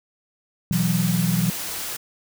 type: chord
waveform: sine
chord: B suspended fourth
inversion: none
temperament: just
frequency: 123.47 / 164.63 / 185.21 Hz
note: B2 / E3 / F#3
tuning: 0 / -2 / +2 cents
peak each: -26 / -22 / -22 dBFS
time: 0.71-1.5 s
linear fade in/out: 0 ms
type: noise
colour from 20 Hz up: white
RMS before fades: -30 dBFS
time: 0.72-1.97 s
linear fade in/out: 10 ms
effects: none